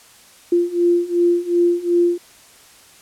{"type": "beating tone pair", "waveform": "sine", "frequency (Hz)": [345.8, 348.5], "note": ["F4", "F4"], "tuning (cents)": [-17, -4], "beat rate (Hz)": 2.7, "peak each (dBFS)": [-18, -16], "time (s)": [0.52, 2.18], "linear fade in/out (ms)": 5, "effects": ["white hiss -47 dBFS RMS until 3.01 s", "low-pass 11000 Hz 12 dB/octave"]}